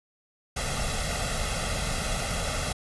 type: noise with comb filter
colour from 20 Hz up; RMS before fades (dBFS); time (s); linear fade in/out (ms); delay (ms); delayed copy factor
pink; -29; 0.56-2.73; 10; 1.5; +0.75
effects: resampled to 24000 Hz